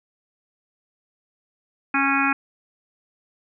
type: harmonic tone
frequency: 275.3 Hz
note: C#4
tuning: 12 cents flat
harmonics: 1 / 3 / 4 / 5 / 6 / 7 / 8 / 9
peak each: -24 / -27 / -28 / -24 / -26 / -33 / -30 / -24 dBFS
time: 1.94-2.33 s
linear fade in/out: 5 ms
effects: none